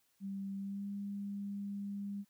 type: tone with pitch glide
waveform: sine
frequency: 196 to 200.9 Hz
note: G3 to G3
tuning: 0 to +43 cents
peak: -38 dBFS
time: 0.2-2.25 s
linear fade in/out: 50 ms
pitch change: +43 cents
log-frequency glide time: 0.57-0.87 s
effects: white hiss -75 dBFS RMS until 2.29 s